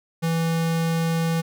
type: tone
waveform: square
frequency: 164.81 Hz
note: E3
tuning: in tune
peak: -21 dBFS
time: 0.22-1.42 s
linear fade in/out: 20 ms
effects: none